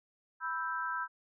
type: chord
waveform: sine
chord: E minor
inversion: second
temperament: equal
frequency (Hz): 987.8 / 1318.5 / 1568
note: B5 / E6 / G6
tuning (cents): 0 / 0 / 0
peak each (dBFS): -38 / -37 / -37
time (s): 0.4-1.08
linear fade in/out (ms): 50
effects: none